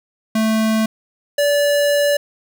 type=tone pair in turn; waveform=square; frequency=220 / 578.1 Hz; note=A3 / D5; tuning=0 / -27 cents; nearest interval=octave + perfect fourth; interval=1673 cents; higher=second; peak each=-15 / -14 dBFS; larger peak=second; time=0.35-0.86 / 1.38-2.17 s; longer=second; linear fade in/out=5 ms; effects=none